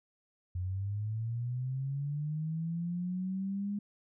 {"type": "linear sweep", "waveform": "sine", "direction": "up", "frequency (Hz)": [88.4, 205.8], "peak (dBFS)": -32, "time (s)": [0.55, 3.79], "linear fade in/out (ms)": 5, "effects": []}